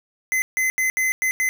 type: tone bursts at uneven times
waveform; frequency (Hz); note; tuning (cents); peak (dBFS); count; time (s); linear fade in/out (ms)
square; 2046; C7; -39; -19; 6; 0.32-0.42 / 0.57-0.7 / 0.78-0.9 / 0.97-1.12 / 1.22-1.31 / 1.4-1.49; 0
effects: none